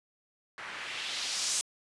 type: noise with low-pass filter sweep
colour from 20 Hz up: blue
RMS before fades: -35 dBFS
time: 0.58-1.61 s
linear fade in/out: 0 ms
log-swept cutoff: 1500 to 7700 Hz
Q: 1.6
effects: resampled to 24000 Hz